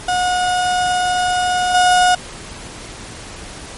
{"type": "tone with level steps", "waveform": "35% pulse", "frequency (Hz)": 725, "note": "F#5", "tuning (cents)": -35, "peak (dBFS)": [-13, -8], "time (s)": [0.08, 2.15], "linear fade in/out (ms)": 5, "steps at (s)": 1.74, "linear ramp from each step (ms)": 10, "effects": ["pink hiss -33 dBFS RMS until 3.77 s", "MP3 48 kbps"]}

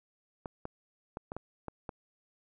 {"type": "clicks", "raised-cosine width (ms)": 1, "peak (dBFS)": -24, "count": 7, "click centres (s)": [0.458, 0.654, 1.171, 1.319, 1.366, 1.683, 1.892], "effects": []}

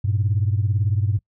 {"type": "beating tone pair", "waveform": "sine", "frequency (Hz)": [98.7, 116.7], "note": ["G2", "A#2"], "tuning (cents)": [12, 2], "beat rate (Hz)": 18, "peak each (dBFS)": [-18, -22], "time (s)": [0.04, 1.19], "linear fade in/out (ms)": 10, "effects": ["noise-tail reverb RT60 0.1 s tail -24 dB re dry", "tanh soft clip ceiling -11 dBFS"]}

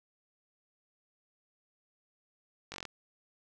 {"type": "slowing click train", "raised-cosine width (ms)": 0.2, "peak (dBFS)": -23, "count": 7, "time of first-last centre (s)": [2.72, 2.853], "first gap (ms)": 20, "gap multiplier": 1.04, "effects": []}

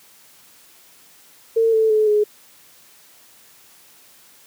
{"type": "tone with pitch steps", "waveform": "sine", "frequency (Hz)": [453.1, 441.7, 430.6, 419.8], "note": ["A#4", "A4", "A4", "G#4"], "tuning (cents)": [-49, 7, -37, 19], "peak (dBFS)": -13, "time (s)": [1.56, 2.24], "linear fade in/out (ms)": 10, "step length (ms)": 170, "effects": ["white hiss -50 dBFS RMS until 4.46 s", "high-pass 100 Hz 12 dB/octave"]}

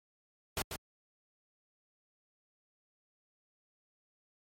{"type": "noise with echo", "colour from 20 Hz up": "pink", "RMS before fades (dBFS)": -33, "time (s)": [0.57, 0.62], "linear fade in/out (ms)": 2, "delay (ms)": 140, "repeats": 1, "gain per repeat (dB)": -6, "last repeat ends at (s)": 0.76, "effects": ["high-pass 60 Hz 12 dB/octave", "MP3 64 kbps"]}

